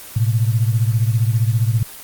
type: beating tone pair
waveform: sine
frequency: 110 / 125 Hz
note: A2 / B2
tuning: 0 / +21 cents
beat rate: 15 Hz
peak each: -15 / -19 dBFS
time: 0.16-1.83 s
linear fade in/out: 5 ms
effects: white hiss -36 dBFS RMS until 2.03 s + Opus 24 kbps